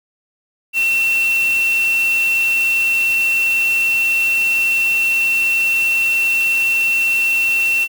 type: tone in noise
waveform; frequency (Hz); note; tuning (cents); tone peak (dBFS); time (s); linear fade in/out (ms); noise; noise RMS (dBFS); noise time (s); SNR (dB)
sine; 2705; E7; +44; -13; 0.73-7.88; 50; white; -30; 0.73-7.88; +14
effects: none